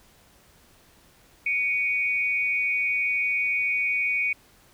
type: tone pair together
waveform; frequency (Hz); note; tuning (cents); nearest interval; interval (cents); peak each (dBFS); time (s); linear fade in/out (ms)
sine; 2247 / 2467; C#7 / D#7; +23 / -15; major second; 162; -24 / -26; 1.46-4.33; 5
effects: pink hiss -57 dBFS RMS until 4.73 s